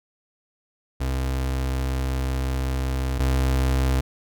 35% pulse tone pair in turn, 65.41 / 65.41 Hz, C2 / C2, 0 / 0 cents, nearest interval unison, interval 0 cents, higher neither, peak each -21 / -17 dBFS, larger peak second, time 1-3.19 / 3.19-4.01 s, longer first, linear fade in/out 10 ms, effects none

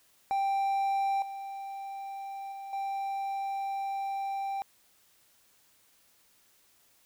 triangle tone with level steps, 786 Hz, G5, 4 cents sharp, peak -24 / -35 / -37 / -29 dBFS, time 0.31-4.62 s, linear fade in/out 0 ms, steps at 1.22 / 2.52 / 2.73 s, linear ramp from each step 2 ms, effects white hiss -65 dBFS RMS until 7.05 s

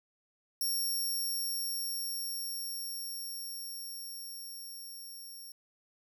10% pulse tone with level ramp, 5520 Hz, F8, 21 cents flat, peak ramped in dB -24 to -40 dBFS, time 0.61-5.52 s, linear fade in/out 2 ms, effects none

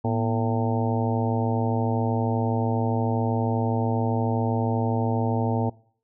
harmonic tone with a mistuned harmonic, 112.5 Hz, A2, 39 cents sharp, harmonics 1 / 2 / 3 / 4 / 5 / 6 / 7 / 8, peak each -25 / -27 / -35 / -30 / -34 / -34 / -32 / -33 dBFS, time 0.04-5.7 s, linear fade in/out 10 ms, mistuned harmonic 2, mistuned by +100 cents, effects noise-tail reverb RT60 0.5 s tail -21 dB re dry

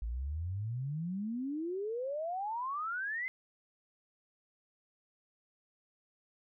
sine exponential sweep, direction up, 53.4 to 2093 Hz, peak -34 dBFS, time 0.02-3.28 s, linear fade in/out 0 ms, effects none

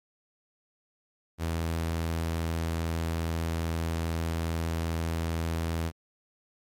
sawtooth tone, 82.41 Hz, E2, in tune, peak -24 dBFS, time 1.38-5.92 s, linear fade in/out 50 ms, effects MP3 64 kbps

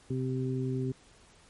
harmonic tone, 129.7 Hz, C3, 15 cents flat, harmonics 1 / 2 / 3, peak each -31 / -34 / -36 dBFS, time 0.1-0.92 s, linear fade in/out 5 ms, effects pink hiss -59 dBFS RMS until 1.49 s + MP3 48 kbps

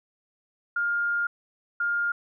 sine tone pair in turn, 1410 / 1410 Hz, F6 / F6, +16 / +16 cents, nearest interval unison, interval 0 cents, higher neither, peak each -23 / -23 dBFS, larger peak neither, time 0.76-1.27 / 1.8-2.12 s, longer first, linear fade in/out 5 ms, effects none

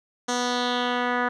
10% pulse tone with low-pass filter sweep, 245.6 Hz, B3, 9 cents flat, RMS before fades -25 dBFS, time 0.28-1.29 s, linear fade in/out 10 ms, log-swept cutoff 6600 to 1700 Hz, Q 2.4, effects none

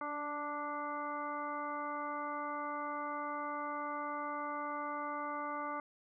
harmonic tone with a mistuned harmonic, 293.7 Hz, D4, in tune, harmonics 1 / 2 / 3 / 4 / 5 / 7, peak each -46 / -45 / -43 / -40 / -48 / -51 dBFS, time 0.01-5.8 s, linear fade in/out 2 ms, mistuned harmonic 1, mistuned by -15 cents, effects none

